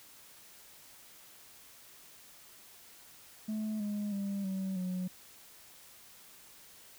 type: tone with pitch steps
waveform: sine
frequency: 215.7 / 207 / 198.71 / 190.73 / 183.07 Hz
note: A3 / G#3 / G3 / G3 / F#3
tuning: -34 / -5 / +24 / -47 / -18 cents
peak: -30 dBFS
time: 3.48-5.08 s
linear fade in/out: 10 ms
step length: 320 ms
effects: tanh soft clip ceiling -32 dBFS + white hiss -56 dBFS RMS until 6.98 s